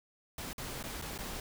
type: noise with dropouts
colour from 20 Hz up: pink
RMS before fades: -41 dBFS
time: 0.38-1.4 s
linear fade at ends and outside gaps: 2 ms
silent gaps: 0.531-0.58 / 0.828-0.838 / 1.016-1.022 / 1.179-1.187 s
effects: none